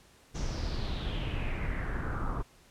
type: noise with low-pass filter sweep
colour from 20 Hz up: brown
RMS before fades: -33 dBFS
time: 0.34-2.43 s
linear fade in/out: 20 ms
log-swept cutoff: 6400 to 1100 Hz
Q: 4.8
effects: pink hiss -60 dBFS RMS until 2.7 s + low-pass 11000 Hz 12 dB/octave